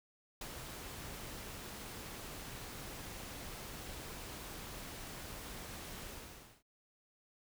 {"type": "noise with ADSR envelope", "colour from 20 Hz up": "pink", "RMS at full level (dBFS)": -43, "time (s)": [0.41, 6.63], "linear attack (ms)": 4, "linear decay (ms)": 55, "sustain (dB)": -4, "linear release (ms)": 570, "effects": []}